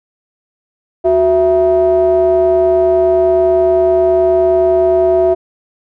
triangle ring-modulated tone, 146.83 Hz, D3, in tune, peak -3 dBFS, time 1.04-5.35 s, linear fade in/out 20 ms, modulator 516 Hz, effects none

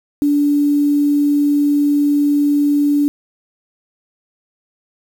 sine tone with quantisation, 290 Hz, D4, 22 cents flat, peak -11 dBFS, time 0.22-3.08 s, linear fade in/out 0 ms, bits 6, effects none

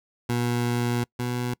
20% pulse tone pair in turn, 120.4 / 122.65 Hz, B2 / B2, -44 / -12 cents, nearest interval unison, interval 32 cents, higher second, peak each -18 / -21 dBFS, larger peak first, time 0.29-1.04 / 1.19-1.54 s, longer first, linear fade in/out 5 ms, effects noise-tail reverb RT60 0.1 s tail -25 dB re dry

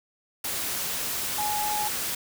sine tone in noise, 840 Hz, G#5, 19 cents sharp, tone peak -27 dBFS, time 1.38-1.88 s, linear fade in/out 5 ms, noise white, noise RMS -30 dBFS, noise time 0.44-2.15 s, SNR 0 dB, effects none

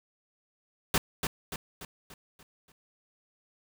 pink noise with echo, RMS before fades -25 dBFS, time 0.94-0.98 s, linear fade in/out 2 ms, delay 290 ms, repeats 6, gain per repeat -6 dB, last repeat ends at 2.72 s, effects none

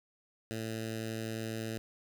10% pulse tone with notch filter, 111.8 Hz, A2, 28 cents sharp, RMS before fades -38 dBFS, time 0.51-1.78 s, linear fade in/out 0 ms, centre 940 Hz, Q 0.89, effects none

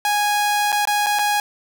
sawtooth tone with dropouts, 828 Hz, G#5, 5 cents flat, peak -13 dBFS, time 0.05-1.4 s, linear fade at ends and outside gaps 1 ms, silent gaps 0.72-0.726 / 0.853-0.873 / 1.062-1.067 / 1.188-1.192 s, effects none

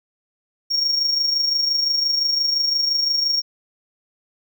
triangle tone with amplitude modulation, 5550 Hz, F8, 12 cents flat, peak -14 dBFS, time 0.7-3.42 s, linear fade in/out 20 ms, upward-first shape sine, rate 25.8 Hz, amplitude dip 50%, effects none

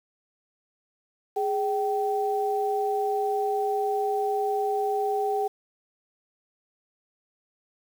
sine tone pair together, 415.3 / 773.6 Hz, G#4 / G5, 0 / -23 cents, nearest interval major seventh, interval 1077 cents, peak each -26 dBFS, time 1.36-5.48 s, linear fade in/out 10 ms, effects 8-bit

